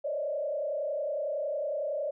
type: tone with frequency modulation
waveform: sine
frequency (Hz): 587.3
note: D5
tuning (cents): 0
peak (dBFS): -29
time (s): 0.04-2.11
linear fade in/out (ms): 10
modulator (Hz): 30.9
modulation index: 1.4
effects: none